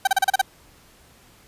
30% pulse tone bursts, 774 Hz, G5, 22 cents flat, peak -12 dBFS, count 7, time 0.05-0.415 s, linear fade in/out 5 ms, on 23 ms, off 34 ms, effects pink hiss -53 dBFS RMS until 1.47 s + resampled to 32000 Hz

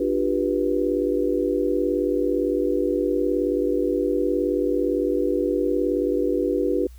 sine chord, G dominant seventh, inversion second, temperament just, 294 / 352.8 / 392 / 490 Hz, D4 / F4 / G4 / B4, +2 / +18 / 0 / -14 cents, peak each -25 dBFS, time 0-6.87 s, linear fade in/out 5 ms, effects added 60 Hz sine -40 dBFS peak until 6.98 s + white hiss -58 dBFS RMS until 6.98 s

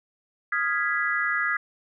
sine chord, F half-diminished seventh, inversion third, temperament equal, 1244.5 / 1396.9 / 1661.2 / 1975.5 Hz, Eb6 / F6 / Ab6 / Cb7, 0 / 0 / 0 / 0 cents, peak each -30 / -30 / -26 / -28 dBFS, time 0.52-1.57 s, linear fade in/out 5 ms, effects none

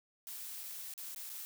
blue noise with dropouts, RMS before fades -45 dBFS, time 0.27-1.45 s, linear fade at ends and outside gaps 0 ms, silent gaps 0.634-0.638 / 0.938-0.978 / 1.147-1.161 / 1.294-1.299 s, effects none

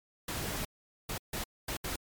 pink noise bursts at uneven times, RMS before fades -36 dBFS, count 5, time 0.28-0.65 / 1.09-1.18 / 1.33-1.44 / 1.68-1.77 / 1.84-1.96 s, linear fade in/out 5 ms, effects MP3 96 kbps

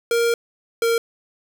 square tone pair in turn, 467.3 / 461.9 Hz, A#4 / A#4, +4 / -16 cents, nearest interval unison, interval 20 cents, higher first, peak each -17 dBFS, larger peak neither, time 0.11-0.34 / 0.82-0.98 s, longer first, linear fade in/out 2 ms, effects none

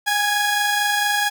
sawtooth tone pair together, 822 / 1668.4 Hz, G#5 / G#6, -18 / +7 cents, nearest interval octave, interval 1225 cents, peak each -17 dBFS, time 0.06-1.3 s, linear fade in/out 20 ms, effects none

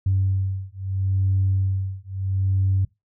sine beating tone pair, 95.5 / 96.26 Hz, G2 / G2, -45 / -31 cents, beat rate 0.76 Hz, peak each -22 dBFS, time 0.06-2.85 s, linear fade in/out 5 ms, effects noise-tail reverb RT60 0.2 s tail -22 dB re dry + tanh soft clip ceiling -12 dBFS

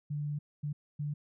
sine tone bursts at uneven times, 147.1 Hz, D3, 3 cents sharp, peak -32 dBFS, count 3, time 0.1-0.39 / 0.63-0.73 / 0.99-1.14 s, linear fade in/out 10 ms, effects none

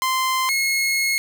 sawtooth tone pair in turn, 1040 / 2168 Hz, C6 / C#7, -11 / -39 cents, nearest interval octave + minor second, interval 1272 cents, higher second, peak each -15 dBFS, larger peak neither, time 0.02-0.49 / 0.49-1.18 s, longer second, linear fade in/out 0 ms, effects none

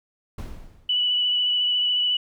brown noise with exponential decay, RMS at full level -29 dBFS, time 0.38-1.12 s, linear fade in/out 5 ms, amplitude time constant 160 ms
sine tone with vibrato, 2960 Hz, F#7, in tune, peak -19 dBFS, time 0.89-2.17 s, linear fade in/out 5 ms, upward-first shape triangle, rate 14 Hz, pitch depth 20 cents each way
effects none

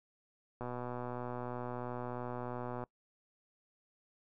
click train, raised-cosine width 1 ms, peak -27 dBFS, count 275, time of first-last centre 0.61-2.838 s, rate 123 Hz, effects noise-tail reverb RT60 0.1 s tail -23 dB re dry

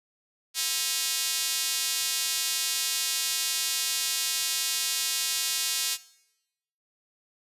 square tone with high-pass filter, 146.83 Hz, D3, in tune, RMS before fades -28 dBFS, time 0.54-5.98 s, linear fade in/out 50 ms, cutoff 4300 Hz, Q 1, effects noise-tail reverb RT60 0.9 s tail -20 dB re dry + resampled to 32000 Hz

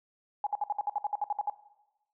sine tone bursts, 828 Hz, G#5, 5 cents flat, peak -26 dBFS, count 13, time 0.44-1.499 s, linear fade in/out 2 ms, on 27 ms, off 59 ms, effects noise-tail reverb RT60 1.0 s tail -17 dB re dry

